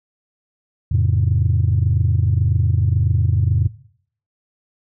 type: chord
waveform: sine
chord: F augmented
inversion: none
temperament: just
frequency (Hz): 87.31 / 109.13 / 136.42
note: F2 / A2 / C#3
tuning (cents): 0 / -14 / -27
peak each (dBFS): -16 / -16 / -19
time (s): 0.91-3.68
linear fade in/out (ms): 10
effects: noise-tail reverb RT60 0.6 s tail -18 dB re dry + tanh soft clip ceiling -7 dBFS